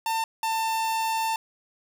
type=tone pair in turn; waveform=45% pulse; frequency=899 / 893.9 Hz; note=A5 / A5; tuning=+37 / +27 cents; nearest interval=unison; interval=10 cents; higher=first; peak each=-24 dBFS; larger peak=neither; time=0.06-0.24 / 0.43-1.36 s; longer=second; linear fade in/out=2 ms; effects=none